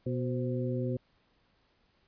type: harmonic tone with a mistuned harmonic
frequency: 123.47 Hz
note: B2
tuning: in tune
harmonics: 1 / 2 / 3 / 4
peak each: -32 / -35 / -37 / -38 dBFS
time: 0.06-0.97 s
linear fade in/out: 5 ms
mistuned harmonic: 4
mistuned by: +82 cents
effects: pink hiss -70 dBFS RMS until 2.07 s + resampled to 11025 Hz